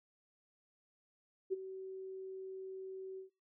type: tone with ADSR envelope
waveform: sine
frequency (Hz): 380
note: F#4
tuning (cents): +46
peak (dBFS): -30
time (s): 1.5-3.3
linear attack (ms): 29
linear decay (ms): 22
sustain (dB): -13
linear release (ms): 120
effects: noise-tail reverb RT60 0.3 s tail -26 dB re dry